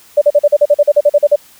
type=tone bursts; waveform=sine; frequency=585 Hz; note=D5; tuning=7 cents flat; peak=-4 dBFS; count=14; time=0.17-1.36 s; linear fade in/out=10 ms; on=46 ms; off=42 ms; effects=white hiss -44 dBFS RMS until 1.59 s